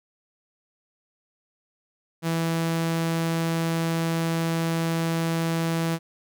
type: tone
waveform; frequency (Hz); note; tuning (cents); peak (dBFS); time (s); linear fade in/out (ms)
sawtooth; 164.9; E3; +1; -19; 2.22-5.99; 50
effects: none